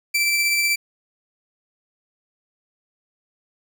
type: tone with tremolo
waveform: sawtooth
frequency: 2335 Hz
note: D7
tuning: 11 cents flat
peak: -13 dBFS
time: 0.14-0.76 s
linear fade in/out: 10 ms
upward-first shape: triangle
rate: 16 Hz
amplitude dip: 30%
effects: none